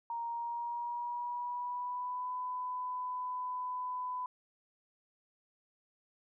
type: tone with pitch glide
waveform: sine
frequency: 934 to 1001 Hz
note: A#5 to B5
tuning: +3 to +23 cents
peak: -35 dBFS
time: 0.1-4.26 s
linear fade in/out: 2 ms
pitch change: +120 cents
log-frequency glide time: 0.25-2.32 s
effects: none